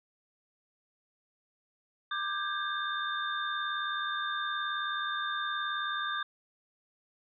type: tone cluster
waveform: sine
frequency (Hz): 1187 / 1570 / 1649 / 3613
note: D6 / G6 / G#6 / A7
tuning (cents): +18 / +2 / -13 / +45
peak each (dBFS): -34 / -37 / -39 / -38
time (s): 2.11-6.23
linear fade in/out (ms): 5
effects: none